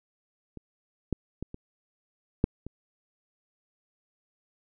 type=clicks; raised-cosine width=3 ms; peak=-28 / -14 / -21 / -26 / -8 / -25 dBFS; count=6; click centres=0.573 / 1.127 / 1.426 / 1.544 / 2.441 / 2.666 s; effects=none